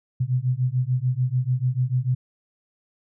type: beating tone pair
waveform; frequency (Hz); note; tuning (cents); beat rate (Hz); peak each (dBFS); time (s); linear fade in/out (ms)
sine; 123.47 / 130.27; B2 / C3; 0 / -7; 6.8; -23; 0.2-2.15; 10
effects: none